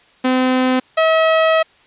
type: tone pair in turn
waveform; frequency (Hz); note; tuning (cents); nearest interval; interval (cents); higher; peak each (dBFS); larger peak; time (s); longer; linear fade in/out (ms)
sawtooth; 256.5 / 642.6; C4 / E5; -34 / -44; octave + major third; 1590; second; -9 / -7; second; 0.24-0.8 / 0.97-1.63; second; 10
effects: white hiss -51 dBFS RMS until 1.86 s + resampled to 8000 Hz